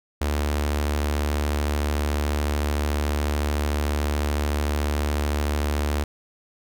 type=tone with notch filter; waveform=sawtooth; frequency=73.7 Hz; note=D2; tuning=7 cents sharp; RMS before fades=-24 dBFS; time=0.21-6.04 s; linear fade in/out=5 ms; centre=150 Hz; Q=1.4; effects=none